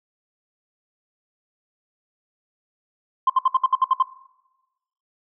sine tone bursts, 1046.5 Hz, C6, in tune, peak -12 dBFS, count 9, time 3.27-4.026 s, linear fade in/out 5 ms, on 28 ms, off 63 ms, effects noise-tail reverb RT60 1.0 s tail -19 dB re dry + tanh soft clip ceiling -9 dBFS

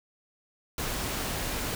pink noise, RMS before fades -32 dBFS, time 0.78-1.75 s, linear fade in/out 2 ms, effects none

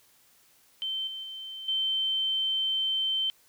sine tone with level steps, 3100 Hz, G7, 20 cents flat, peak -29 / -35 / -37 / -25 dBFS, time 0.82-3.3 s, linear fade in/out 0 ms, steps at 1.07 / 1.23 / 1.68 s, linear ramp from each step 5 ms, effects white hiss -62 dBFS RMS until 3.48 s

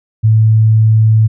sine tone, 110 Hz, A2, in tune, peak -5 dBFS, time 0.23-1.28 s, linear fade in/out 20 ms, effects none

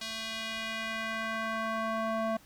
square tone with band-pass filter sweep, 222.6 Hz, A3, 20 cents sharp, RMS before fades -34 dBFS, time 0.01-2.37 s, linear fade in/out 5 ms, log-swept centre 4100 to 750 Hz, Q 1.4, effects pink hiss -58 dBFS RMS until 2.45 s

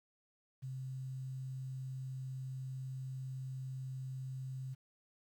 sine tone with quantisation, 131.1 Hz, C3, 4 cents sharp, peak -40 dBFS, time 0.62-4.75 s, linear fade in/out 20 ms, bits 11, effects none

